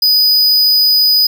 square tone, 4973 Hz, D#8, 2 cents flat, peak -8 dBFS, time 0.02-1.27 s, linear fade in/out 5 ms, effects none

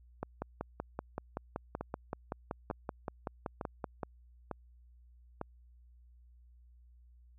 two click trains, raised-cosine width 1 ms, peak -23 / -22 dBFS, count 5 / 21, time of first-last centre 1.81-5.414 / 0.23-4.032 s, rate 1.11 / 5.26 Hz, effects added 60 Hz sine -57 dBFS peak until 7.38 s

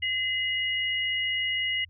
sine tone pair together, 2041 / 2886 Hz, C7 / F#7, -44 / -44 cents, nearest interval tritone, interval 600 cents, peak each -28 dBFS, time 0.02-1.85 s, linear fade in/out 10 ms, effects added 86 Hz sine -51 dBFS peak until 1.89 s

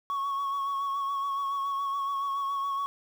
sine tone with vibrato, 1108.7 Hz, C#6, in tune, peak -25 dBFS, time 0.1-2.86 s, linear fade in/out 0 ms, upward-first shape sine, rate 7.1 Hz, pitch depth 27 cents each way, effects tanh soft clip ceiling -27 dBFS + 9-bit

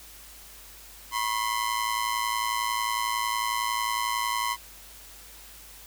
sawtooth ring-modulated tone, 1026 Hz, C6, 34 cents flat, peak -19 dBFS, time 1.11-4.57 s, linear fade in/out 50 ms, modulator 55.5 Hz, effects added 50 Hz sine -53 dBFS peak until 5.86 s + white hiss -48 dBFS RMS until 5.86 s

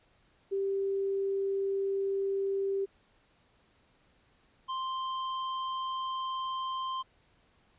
sine / square tone pair in turn, 392 / 1046.5 Hz, G4 / C6, 0 / 0 cents, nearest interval octave + perfect fourth, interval 1700 cents, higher second, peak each -28 / -33 dBFS, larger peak first, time 0.51-2.86 / 4.68-7.03 s, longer neither, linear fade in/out 20 ms, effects pink hiss -67 dBFS RMS until 7.78 s + resampled to 8000 Hz

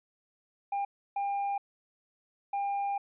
triangle tone bursts at uneven times, 801 Hz, G5, 37 cents sharp, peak -27 dBFS, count 3, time 0.72-0.85 / 1.16-1.58 / 2.53-2.98 s, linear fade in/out 5 ms, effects resampled to 8000 Hz

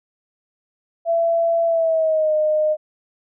sine tone with pitch glide, 670 to 614.4 Hz, E5 to D#5, +28 to -22 cents, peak -15 dBFS, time 1.05-2.77 s, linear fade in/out 50 ms, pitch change -150 cents, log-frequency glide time 1.66-2.34 s, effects none

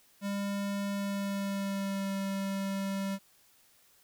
square tone with pitch glide, 200 to 195.54 Hz, G3 to G3, +35 to -4 cents, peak -32 dBFS, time 0.21-3.19 s, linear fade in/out 50 ms, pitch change -39 cents, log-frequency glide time 0.93-2.14 s, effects white hiss -64 dBFS RMS until 4.03 s

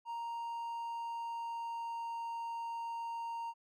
triangle tone with pitch glide, 932.3 to 926.9 Hz, A#5 to A#5, 0 to -10 cents, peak -36 dBFS, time 0.05-3.54 s, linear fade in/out 50 ms, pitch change -10 cents, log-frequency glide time 0.2-2.18 s, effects none

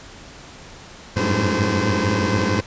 15% pulse tone cluster, 91.6 / 98.1 / 104.9 / 109.1 / 514 Hz, F#2 / G2 / G#2 / A2 / C5, -17 / +2 / +18 / -14 / -31 cents, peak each -18 dBFS, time 1.16-2.61 s, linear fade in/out 10 ms, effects pink hiss -41 dBFS RMS until 2.66 s + resampled to 16000 Hz

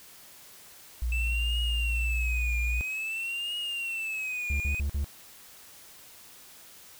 sine tone, 59.4 Hz, A#1, 33 cents sharp, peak -26 dBFS, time 1.02-2.81 s, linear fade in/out 0 ms
triangle tone with vibrato, 2632 Hz, E7, 3 cents flat, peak -29 dBFS, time 1.12-4.8 s, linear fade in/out 2 ms, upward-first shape triangle, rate 0.51 Hz, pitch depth 160 cents each way
triangle tone bursts, 71 Hz, C#2, 42 cents sharp, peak -24 dBFS, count 4, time 4.5-5.044 s, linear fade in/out 0 ms, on 100 ms, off 48 ms
effects white hiss -51 dBFS RMS until 6.99 s

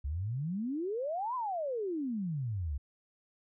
sine exponential two-way sweep, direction up then down, 65.41 to 1046.5 to 65.41 Hz, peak -32 dBFS, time 0.04-2.78 s, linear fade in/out 10 ms, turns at 1.35 s, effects none

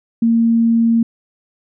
sine tone, 229.9 Hz, A#3, 24 cents flat, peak -10 dBFS, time 0.22-1.03 s, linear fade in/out 5 ms, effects none

